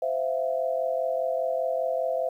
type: tone cluster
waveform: sine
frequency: 518 / 657 / 702 Hz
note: C5 / E5 / F5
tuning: -17 / -6 / +9 cents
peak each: -28 / -27 / -33 dBFS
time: 0.02-2.29 s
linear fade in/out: 5 ms
effects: 10-bit